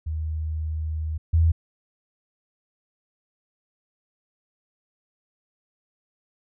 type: tone pair in turn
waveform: sine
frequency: 78.4 / 81.82 Hz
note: D#2 / E2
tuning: +14 / -12 cents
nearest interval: minor second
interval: 74 cents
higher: second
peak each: -25 / -15 dBFS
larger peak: second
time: 0.06-1.18 / 1.33-1.52 s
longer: first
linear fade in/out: 10 ms
effects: none